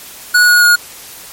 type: tone with pitch steps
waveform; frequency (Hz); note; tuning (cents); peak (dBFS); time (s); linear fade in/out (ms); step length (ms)
square; 1462 / 1449.4 / 1436.9; F#6 / F#6 / F6; -21 / -36 / +49; -6; 0.34-0.76; 10; 140
effects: white hiss -33 dBFS RMS until 1.32 s + MP3 64 kbps